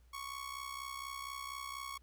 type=tone with amplitude modulation; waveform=sawtooth; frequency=1108.7 Hz; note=C#6; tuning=in tune; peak=-35 dBFS; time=0.13-1.98 s; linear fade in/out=10 ms; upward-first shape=sine; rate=64.2 Hz; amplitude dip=70%; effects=added 60 Hz sine -61 dBFS peak until 2.02 s + pink hiss -75 dBFS RMS until 2.02 s